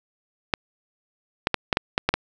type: clicks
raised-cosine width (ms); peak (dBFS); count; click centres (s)
0.3; -3; 8; 0.538 / 1.471 / 1.543 / 1.728 / 1.771 / 1.979 / 2.09 / 2.14
effects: none